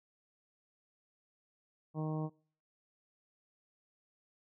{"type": "harmonic tone", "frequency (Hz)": 155.56, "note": "D#3", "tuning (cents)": 0, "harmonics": [1, 2, 3, 4, 5, 6, 7], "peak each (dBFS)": [-35, -41, -45, -47, -49, -51, -52], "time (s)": [1.94, 2.3], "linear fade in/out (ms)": 50, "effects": ["noise-tail reverb RT60 0.5 s tail -25 dB re dry"]}